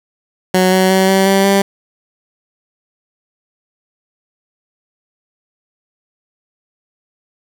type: tone with pitch steps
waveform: 15% pulse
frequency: 185 / 187.37 / 189.76 / 192.19 / 194.65 / 197.14 Hz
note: F#3 / F#3 / F#3 / G3 / G3 / G3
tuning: 0 / +22 / +44 / -34 / -12 / +10 cents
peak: -3 dBFS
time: 0.54-1.62 s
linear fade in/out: 5 ms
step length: 180 ms
effects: none